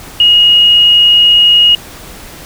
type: tone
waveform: sine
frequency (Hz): 2878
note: F#7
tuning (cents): -49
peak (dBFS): -3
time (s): 0.2-1.75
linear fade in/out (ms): 2
effects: pink hiss -31 dBFS RMS until 2.45 s